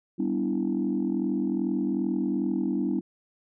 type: chord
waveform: sine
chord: E minor seventh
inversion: first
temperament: equal with one note detuned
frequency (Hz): 196 / 246.9 / 289.3 / 329.6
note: G3 / B3 / D4 / E4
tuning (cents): 0 / 0 / -26 / 0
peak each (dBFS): -29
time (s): 0.18-3.01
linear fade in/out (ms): 20
effects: tanh soft clip ceiling -17 dBFS